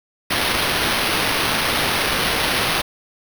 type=noise with sample-and-hold; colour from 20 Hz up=white; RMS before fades=-20 dBFS; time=0.3-2.82 s; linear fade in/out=10 ms; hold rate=7350 Hz; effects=none